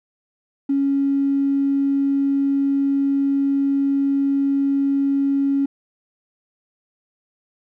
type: tone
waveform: triangle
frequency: 277.2 Hz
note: C#4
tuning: in tune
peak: -12 dBFS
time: 0.69-5.66 s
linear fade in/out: 10 ms
effects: tanh soft clip ceiling -14 dBFS